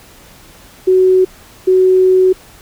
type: tone pair in turn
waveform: sine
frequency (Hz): 372.6 / 372.6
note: F#4 / F#4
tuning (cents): +12 / +12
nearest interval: unison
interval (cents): 0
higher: neither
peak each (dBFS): -6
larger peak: neither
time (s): 0.87-1.25 / 1.67-2.33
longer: second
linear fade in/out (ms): 10
effects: pink hiss -41 dBFS RMS until 2.61 s